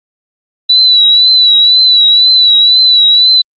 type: tone with vibrato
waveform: sine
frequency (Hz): 3951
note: B7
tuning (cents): 0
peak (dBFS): -3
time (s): 0.69-3.42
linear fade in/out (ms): 10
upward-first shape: triangle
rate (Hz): 2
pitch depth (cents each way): 59
effects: Opus 48 kbps